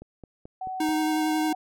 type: click train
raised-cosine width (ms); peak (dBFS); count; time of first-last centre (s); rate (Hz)
2; -29; 5; 0.02-0.89; 4.6
type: tone with pitch glide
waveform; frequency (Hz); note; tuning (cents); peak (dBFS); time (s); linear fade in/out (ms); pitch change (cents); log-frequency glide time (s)
sine; 751 to 746.2; F#5 to F#5; +26 to +14; -30; 0.61-1.55; 5; -12; 0.98-1.28
type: tone with vibrato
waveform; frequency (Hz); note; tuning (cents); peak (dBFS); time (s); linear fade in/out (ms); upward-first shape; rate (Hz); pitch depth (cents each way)
square; 311.1; D#4; 0; -24; 0.8-1.53; 5; sine; 11; 13
effects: none